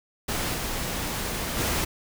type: noise with level steps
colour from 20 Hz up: pink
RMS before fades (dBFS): -28 / -30 / -26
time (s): 0.28-1.85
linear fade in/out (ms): 10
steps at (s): 0.53 / 1.57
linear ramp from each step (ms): 20
effects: none